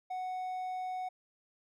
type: tone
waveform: triangle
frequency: 740 Hz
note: F#5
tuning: in tune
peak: -33 dBFS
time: 0.1-1.09 s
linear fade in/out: 10 ms
effects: none